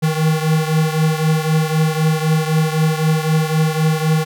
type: beating tone pair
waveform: square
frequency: 156.2 / 160.1 Hz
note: D#3 / D#3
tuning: +7 / +50 cents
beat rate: 3.9 Hz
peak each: -16 / -20 dBFS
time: 0.02-4.25 s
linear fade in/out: 20 ms
effects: none